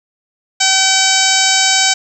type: harmonic tone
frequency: 766 Hz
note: G5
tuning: 40 cents flat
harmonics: 1 / 2 / 3 / 4 / 5 / 6 / 7 / 8 / 9 / 10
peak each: -19 / -19 / -19 / -19 / -19 / -19 / -19 / -19 / -19 / -19 dBFS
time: 0.6-1.94 s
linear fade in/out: 10 ms
effects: 7-bit